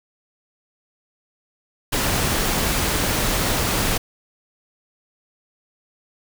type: noise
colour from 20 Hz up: pink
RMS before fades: -21 dBFS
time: 1.92-3.98 s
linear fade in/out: 10 ms
effects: none